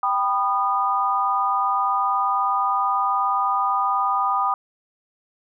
sine chord, G augmented, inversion none, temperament equal with one note detuned, 784 / 987.8 / 1226.7 Hz, G5 / B5 / D#6, 0 / 0 / -25 cents, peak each -24 / -24 / -21 dBFS, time 0.03-4.54 s, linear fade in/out 2 ms, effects none

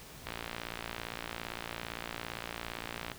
click train, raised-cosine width 0.3 ms, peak -21 dBFS, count 165, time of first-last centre 0.27-3.117 s, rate 57.6 Hz, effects pink hiss -50 dBFS RMS until 3.18 s

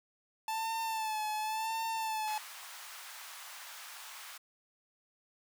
45% pulse tone with vibrato, 878 Hz, A5, 4 cents flat, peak -33 dBFS, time 0.48-2.38 s, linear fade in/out 2 ms, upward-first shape sine, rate 0.92 Hz, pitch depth 47 cents each way
pink high-pass noise, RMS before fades -48 dBFS, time 2.27-4.38 s, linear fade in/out 10 ms, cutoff 890 Hz, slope 24 dB/octave
effects none

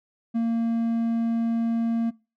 triangle tone, 230 Hz, A#3, 23 cents flat, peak -19 dBFS, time 0.34-2.11 s, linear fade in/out 20 ms, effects noise-tail reverb RT60 0.3 s tail -22 dB re dry

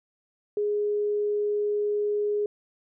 sine tone, 415.3 Hz, G#4, in tune, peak -23 dBFS, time 0.57-2.46 s, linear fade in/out 2 ms, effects none

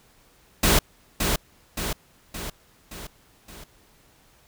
pink noise with echo, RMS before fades -18 dBFS, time 0.63-0.79 s, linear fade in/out 5 ms, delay 570 ms, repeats 5, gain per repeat -5 dB, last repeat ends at 3.64 s, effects pink hiss -58 dBFS RMS until 4.47 s

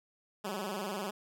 10% pulse tone with vibrato, 198.8 Hz, G3, 25 cents sharp, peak -27 dBFS, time 0.44-1.11 s, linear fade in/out 10 ms, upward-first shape square, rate 20 Hz, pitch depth 100 cents each way, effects none

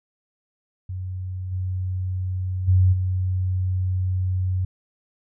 sine tone with level steps, 92.5 Hz, F#2, in tune, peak -27 / -23 / -13 / -20 dBFS, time 0.89-4.65 s, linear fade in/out 5 ms, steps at 1.51 / 2.67 / 2.92 s, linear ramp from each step 20 ms, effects none

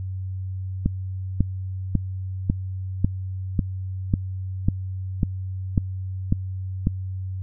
click train, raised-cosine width 5 ms, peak -6 dBFS, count 12, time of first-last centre 0.86-6.871 s, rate 1.83 Hz, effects added 94 Hz sine -27 dBFS peak until 7.42 s

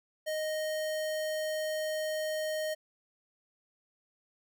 square tone, 621 Hz, D#5, 3 cents flat, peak -32 dBFS, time 0.26-2.75 s, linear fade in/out 20 ms, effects none

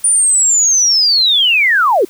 sine linear sweep, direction down, 9450 to 322.2 Hz, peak -8 dBFS, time 0.04-2.05 s, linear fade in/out 5 ms, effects white hiss -42 dBFS RMS until 2.09 s

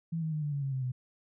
sine tone with pitch steps, 164.81 / 158.74 / 152.89 / 147.25 / 141.83 / 136.6 / 131.57 / 126.72 Hz, E3 / D#3 / D#3 / D3 / C#3 / C#3 / C3 / B2, 0 / +35 / -30 / +5 / +40 / -25 / +10 / +45 cents, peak -30 dBFS, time 0.12-0.92 s, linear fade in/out 10 ms, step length 100 ms, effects none

